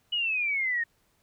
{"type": "exponential sweep", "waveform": "sine", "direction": "down", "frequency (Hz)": [2960, 1830], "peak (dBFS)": -25, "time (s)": [0.12, 0.84], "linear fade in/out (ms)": 10, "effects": ["pink hiss -69 dBFS RMS until 1.22 s"]}